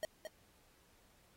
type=tone with echo; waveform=square; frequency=628 Hz; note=D#5; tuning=16 cents sharp; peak=-36 dBFS; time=0.03-0.05 s; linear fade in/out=0 ms; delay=220 ms; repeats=1; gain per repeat=-7 dB; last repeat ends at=0.27 s; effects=pink hiss -69 dBFS RMS until 1.36 s + AAC 48 kbps